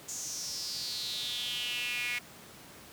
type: tone with high-pass filter sweep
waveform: sawtooth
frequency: 243.1 Hz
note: B3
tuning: 27 cents flat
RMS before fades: -36 dBFS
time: 0.08-2.19 s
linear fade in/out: 10 ms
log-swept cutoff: 6800 to 2200 Hz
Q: 6.2
effects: pink hiss -51 dBFS RMS until 2.92 s + high-pass 100 Hz 12 dB/octave